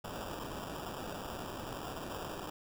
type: noise with sample-and-hold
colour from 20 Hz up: violet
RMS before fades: -42 dBFS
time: 0.04-2.5 s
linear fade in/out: 5 ms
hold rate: 2100 Hz
effects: none